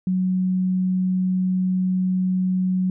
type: tone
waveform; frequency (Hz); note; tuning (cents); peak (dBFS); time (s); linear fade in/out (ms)
sine; 185; F#3; 0; -18; 0.07-2.9; 2
effects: none